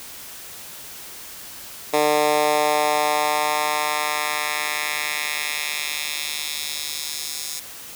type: tone with high-pass filter sweep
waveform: 10% pulse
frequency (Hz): 150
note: D3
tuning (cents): +37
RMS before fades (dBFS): -23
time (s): 1.93-7.6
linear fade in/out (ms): 10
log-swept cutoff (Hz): 450 to 5700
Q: 1.3
effects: white hiss -38 dBFS RMS until 7.95 s